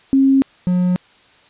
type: tone pair in turn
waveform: sine / triangle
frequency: 270 / 180.2 Hz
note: C#4 / F#3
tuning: -45 / -45 cents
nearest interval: perfect fifth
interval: 700 cents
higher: first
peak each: -9 / -11 dBFS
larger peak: first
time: 0.13-0.42 / 0.67-0.96 s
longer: neither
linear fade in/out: 0 ms
effects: white hiss -50 dBFS RMS until 1.49 s + resampled to 8000 Hz